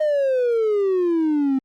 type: exponential sweep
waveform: triangle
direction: down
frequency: 622.3 to 261.6 Hz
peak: -14 dBFS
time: 0-1.59 s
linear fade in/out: 10 ms
effects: tanh soft clip ceiling -11 dBFS + Opus 24 kbps